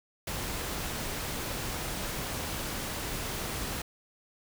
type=noise; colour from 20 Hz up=pink; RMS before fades=-35 dBFS; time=0.27-3.82 s; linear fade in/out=5 ms; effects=none